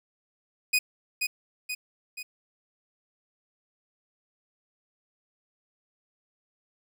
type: tone with echo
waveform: sawtooth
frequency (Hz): 2489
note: D#7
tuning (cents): 0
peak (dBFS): -17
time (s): 0.73-0.79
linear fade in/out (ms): 10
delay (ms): 480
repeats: 3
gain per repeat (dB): -5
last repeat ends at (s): 2.23
effects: none